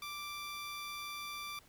15% pulse tone, 1174.7 Hz, D6, in tune, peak -35 dBFS, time 0.02-1.59 s, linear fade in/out 2 ms, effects pink hiss -63 dBFS RMS until 1.68 s

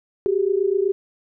sine tone pair together, 377.5 / 405.5 Hz, F#4 / G#4, +35 / -41 cents, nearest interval minor second, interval 124 cents, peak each -20 dBFS, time 0.26-0.92 s, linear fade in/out 0 ms, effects none

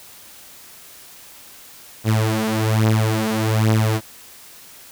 sawtooth beating tone pair, 109.1 / 110.3 Hz, A2 / A2, -14 / +5 cents, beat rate 1.2 Hz, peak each -15 dBFS, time 2.04-4.01 s, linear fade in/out 50 ms, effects white hiss -43 dBFS RMS until 4.91 s

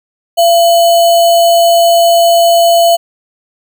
sine tone with sample-and-hold, 680 Hz, F5, 46 cents flat, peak -4 dBFS, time 0.37-2.97 s, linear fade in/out 20 ms, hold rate 3675 Hz, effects none

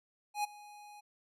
square tone with ADSR envelope, 830.6 Hz, G#5, in tune, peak -30 dBFS, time 0.34-1.01 s, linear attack 100 ms, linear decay 14 ms, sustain -21 dB, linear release 15 ms, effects resampled to 32000 Hz

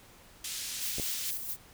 white band-pass noise, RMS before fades -38 dBFS, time 0.44-1.31 s, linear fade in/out 5 ms, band 2800 to 8500 Hz, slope 12 dB/octave
violet noise with tremolo, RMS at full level -35 dBFS, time 0.79-1.57 s, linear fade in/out 50 ms, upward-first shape square, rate 4.3 Hz, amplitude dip 40%
clicks, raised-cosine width 2 ms, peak -26 / -23 dBFS, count 2, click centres 0.984 / 0.998 s
effects pink hiss -56 dBFS RMS until 1.73 s

